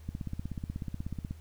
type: click train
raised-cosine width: 5 ms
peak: -23 dBFS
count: 21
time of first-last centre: 0.09-1.31 s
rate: 16.4 Hz
effects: added 79 Hz sine -47 dBFS peak until 1.4 s + pink hiss -62 dBFS RMS until 1.4 s